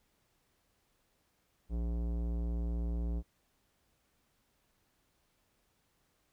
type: tone with tanh clipping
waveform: sine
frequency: 58 Hz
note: A#1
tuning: 8 cents flat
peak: -34 dBFS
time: 1.69-3.23 s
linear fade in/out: 50 ms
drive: 17 dB
effects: pink hiss -75 dBFS RMS until 6.32 s